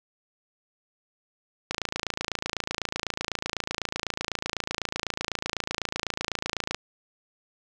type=click train; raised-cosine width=0.2 ms; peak=-10 dBFS; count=142; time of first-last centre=1.71-6.746 s; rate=28 Hz; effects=none